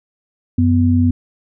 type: tone pair together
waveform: sine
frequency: 92.9 / 248 Hz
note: F#2 / B3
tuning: +7 / +7 cents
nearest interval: octave + perfect fourth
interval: 1700 cents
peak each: -13 dBFS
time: 0.58-1.11 s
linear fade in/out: 5 ms
effects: none